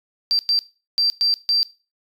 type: tone bursts at uneven times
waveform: triangle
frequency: 4699 Hz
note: D8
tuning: in tune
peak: -12 dBFS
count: 5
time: 0.31-0.39 / 0.49-0.59 / 0.98-1.1 / 1.21-1.34 / 1.49-1.63 s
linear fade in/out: 0 ms
effects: noise-tail reverb RT60 0.3 s tail -21 dB re dry + tanh soft clip ceiling -13 dBFS